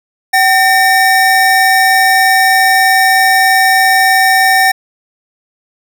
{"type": "tone pair together", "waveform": "square", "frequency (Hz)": [762, 1812.4], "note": ["G5", "A#6"], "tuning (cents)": [-49, -49], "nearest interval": "octave + minor third", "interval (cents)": 1500, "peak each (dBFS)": -10, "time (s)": [0.33, 4.72], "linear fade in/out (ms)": 10, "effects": []}